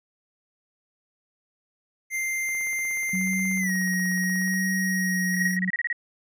square tone with pitch glide, 2093 to 1886.3 Hz, C7 to A#6, 0 to +20 cents, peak -26 dBFS, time 2.1-5.58 s, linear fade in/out 50 ms, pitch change -180 cents, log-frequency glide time 3.59-3.71 s
click train, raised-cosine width 0.5 ms, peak -32 dBFS, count 35, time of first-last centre 2.49-4.538 s, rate 16.6 Hz
sine tone with vibrato, 185.6 Hz, F#3, 6 cents sharp, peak -25 dBFS, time 3.13-5.7 s, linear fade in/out 5 ms, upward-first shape sine, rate 0.79 Hz, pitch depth 30 cents each way
sine tone bursts, 1900 Hz, A#6, 33 cents sharp, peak -23 dBFS, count 11, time 5.34-5.928 s, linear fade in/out 2 ms, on 28 ms, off 28 ms
effects none

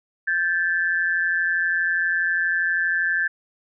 sine tone pair together, 1568 / 1740.4 Hz, G6 / A6, 0 / -19 cents, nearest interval major second, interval 181 cents, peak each -22 dBFS, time 0.27-3.28 s, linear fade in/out 10 ms, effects none

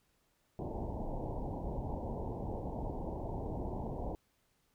pink low-pass noise, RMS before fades -39 dBFS, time 0.59-4.15 s, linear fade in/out 0 ms, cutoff 950 Hz, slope 96 dB/octave, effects pink hiss -75 dBFS RMS until 4.74 s

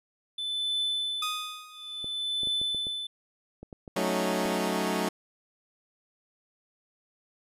triangle tone with tremolo, 3510 Hz, A7, 5 cents flat, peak -24 dBFS, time 0.38-3.07 s, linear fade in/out 5 ms, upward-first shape triangle, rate 0.58 Hz, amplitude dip 100%
sawtooth tone with exponential decay, 1244.5 Hz, D#6, in tune, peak -25 dBFS, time 1.22-2.24 s, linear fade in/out 5 ms, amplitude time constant 220 ms
clicks, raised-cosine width 2 ms, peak -29 dBFS, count 10, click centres 2.044 / 2.433 / 2.472 / 2.615 / 2.747 / 2.869 / 3.63 / 3.728 / 3.878 / 4.455 s
15% pulse chord, D# half-diminished seventh, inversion first, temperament equal, 185 / 220 / 277.2 / 311.1 Hz, F#3 / A3 / C#4 / D#4, 0 / 0 / 0 / 0 cents, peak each -24 / -25 / -28 / -27 dBFS, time 3.96-5.09 s, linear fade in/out 5 ms
effects resampled to 32000 Hz

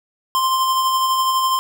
square tone with tremolo, 1046.5 Hz, C6, in tune, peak -15 dBFS, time 0.35-1.59 s, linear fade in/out 0 ms, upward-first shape sine, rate 12 Hz, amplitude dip 30%, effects none

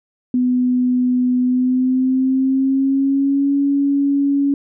sine tone with pitch glide, 250 to 280.6 Hz, B3 to C#4, +21 to +21 cents, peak -13 dBFS, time 0.34-4.54 s, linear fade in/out 2 ms, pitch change +200 cents, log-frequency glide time 1.4-3.54 s, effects none

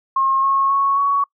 sine tone with pitch steps, 1075 / 1090 / 1105.2 / 1120.7 Hz, C6 / C#6 / C#6 / C#6, +47 / -29 / -6 / +19 cents, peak -14 dBFS, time 0.16-1.24 s, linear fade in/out 5 ms, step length 270 ms, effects noise-tail reverb RT60 0.1 s tail -25 dB re dry

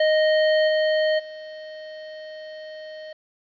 square tone with level steps, 621 Hz, D#5, 3 cents flat, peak -17 / -19 / -36 dBFS, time 0-3.13 s, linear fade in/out 5 ms, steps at 0.67 / 1.18 s, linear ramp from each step 20 ms, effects resampled to 11025 Hz + 9-bit

